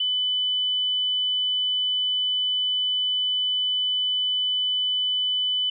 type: tone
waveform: sine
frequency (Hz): 3000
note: F#7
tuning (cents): +23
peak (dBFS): -21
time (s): 0-5.7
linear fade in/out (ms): 5
effects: none